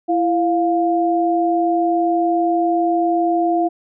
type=tone pair together; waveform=sine; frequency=334.9 / 702.5 Hz; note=E4 / F5; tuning=+27 / +10 cents; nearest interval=octave + minor second; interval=1283 cents; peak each=-17 dBFS; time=0.08-3.69 s; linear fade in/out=20 ms; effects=none